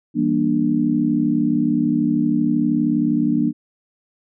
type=chord; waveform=sine; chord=E half-diminished seventh; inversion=none; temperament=just; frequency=164.81 / 197.78 / 237.3 / 296.7 Hz; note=E3 / G3 / Bb3 / D4; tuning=0 / +16 / +31 / +18 cents; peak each=-25 / -25 / -19 / -19 dBFS; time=0.14-3.53 s; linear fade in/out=50 ms; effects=none